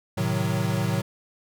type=chord; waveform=square; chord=A diminished seventh; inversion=none; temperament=equal; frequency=110 / 130.81 / 155.56 / 185 Hz; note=A2 / C3 / Eb3 / Gb3; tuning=0 / 0 / 0 / 0 cents; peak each=-28 / -30 / -30 / -29 dBFS; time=0.17-1.02 s; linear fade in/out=10 ms; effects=none